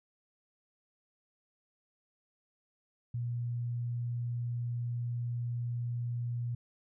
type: tone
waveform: sine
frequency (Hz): 119.9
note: A#2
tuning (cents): +49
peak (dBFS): -32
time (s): 3.14-6.55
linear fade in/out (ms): 5
effects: none